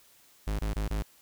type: tone bursts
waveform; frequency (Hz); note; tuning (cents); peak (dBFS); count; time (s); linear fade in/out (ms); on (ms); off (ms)
45% pulse; 52; G#1; +3; -28; 4; 0.47-1.025; 5; 120; 25
effects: white hiss -60 dBFS RMS until 1.21 s